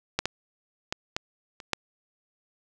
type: clicks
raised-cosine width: 0.2 ms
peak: -7 / -9 / -11 / -10 / -24 / -7 dBFS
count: 6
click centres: 0.19 / 0.256 / 0.925 / 1.165 / 1.602 / 1.733 s
effects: none